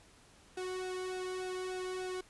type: tone with flanger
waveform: sawtooth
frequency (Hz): 369.6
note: F#4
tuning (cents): -2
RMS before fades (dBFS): -39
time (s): 0.57-2.21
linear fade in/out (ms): 5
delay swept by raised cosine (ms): 0.95 to 1.58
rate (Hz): 3.4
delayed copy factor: -0.9
effects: pink hiss -61 dBFS RMS until 2.29 s + resampled to 24000 Hz